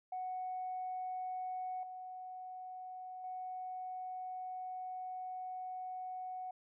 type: tone with level steps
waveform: sine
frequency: 740 Hz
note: F#5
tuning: in tune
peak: -37 / -44 / -40 dBFS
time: 0.12-6.51 s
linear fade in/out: 5 ms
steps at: 1.83 / 3.24 s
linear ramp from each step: 2 ms
effects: tanh soft clip ceiling -33 dBFS